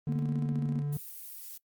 triangle tone with pitch glide, 146.83 to 145.31 Hz, D3 to D3, 0 to -18 cents, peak -27 dBFS, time 0.07-0.97 s, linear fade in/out 2 ms, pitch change -18 cents, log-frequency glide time 0.35-0.55 s
sine tone with tremolo, 233.1 Hz, A#3, in tune, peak -30 dBFS, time 0.09-0.82 s, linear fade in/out 0 ms, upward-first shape square, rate 15 Hz, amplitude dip 65%
violet noise, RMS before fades -44 dBFS, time 0.92-1.58 s, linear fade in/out 10 ms
effects noise-tail reverb RT60 0.1 s tail -22 dB re dry + Opus 32 kbps

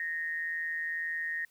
sine tone with amplitude modulation, 1852 Hz, A#6, 12 cents flat, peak -29 dBFS, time 0-1.45 s, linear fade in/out 2 ms, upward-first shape sine, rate 162 Hz, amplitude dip 55%, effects white hiss -68 dBFS RMS until 1.5 s

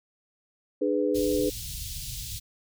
sine chord, G# diminished, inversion second, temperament just, 299 / 415.3 / 498.4 Hz, D4 / G#4 / B4, +31 / 0 / +16 cents, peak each -27 dBFS, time 0.81-1.5 s, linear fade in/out 10 ms
pink band-stop noise, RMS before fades -36 dBFS, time 1.14-2.4 s, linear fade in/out 20 ms, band 130 to 3400 Hz, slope 24 dB/octave
effects none

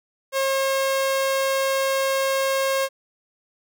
sawtooth tone, 539 Hz, C#5, 49 cents flat, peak -16 dBFS, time 0.32-2.89 s, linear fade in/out 50 ms, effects none

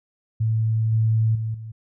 sine tone with level steps, 111.1 Hz, A2, 17 cents sharp, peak -18 / -16 / -23 / -32 dBFS, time 0.4-1.72 s, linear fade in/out 10 ms, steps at 0.92 / 1.35 / 1.54 s, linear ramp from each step 5 ms, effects none

